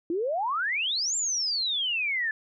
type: exponential two-way sweep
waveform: sine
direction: up then down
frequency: 320 to 7459 to 1715 Hz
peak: -25 dBFS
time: 0.1-2.31 s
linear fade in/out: 2 ms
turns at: 1.16 s
effects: none